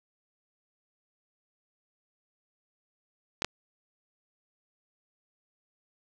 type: clicks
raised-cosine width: 0.2 ms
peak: -10 dBFS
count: 2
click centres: 3.421 / 3.446 s
effects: none